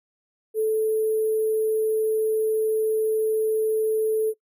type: tone with sample-and-hold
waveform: sine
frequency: 436.1 Hz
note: A4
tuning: 15 cents flat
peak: -19 dBFS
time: 0.54-4.34 s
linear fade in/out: 50 ms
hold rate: 11025 Hz
effects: noise-tail reverb RT60 0.1 s tail -21 dB re dry